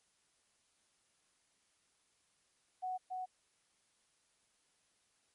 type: tone with echo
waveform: sine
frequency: 741 Hz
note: F#5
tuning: 2 cents sharp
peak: -36 dBFS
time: 2.82-2.98 s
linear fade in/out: 20 ms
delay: 280 ms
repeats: 1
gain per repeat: -2 dB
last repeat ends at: 3.26 s
effects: white hiss -75 dBFS RMS until 5.34 s + MP3 48 kbps